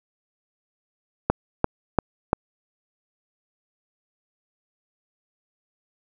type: click train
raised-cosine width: 1 ms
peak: -3 dBFS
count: 4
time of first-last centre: 1.3-2.331 s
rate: 2.91 Hz
effects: none